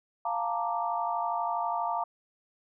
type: chord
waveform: sine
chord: Bb major seventh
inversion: second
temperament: equal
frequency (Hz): 698.5 / 880 / 932.3 / 1174.7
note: F5 / A5 / Bb5 / D6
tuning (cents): 0 / 0 / 0 / 0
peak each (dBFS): -32 / -35 / -32 / -35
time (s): 0.25-2.04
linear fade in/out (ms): 5
effects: none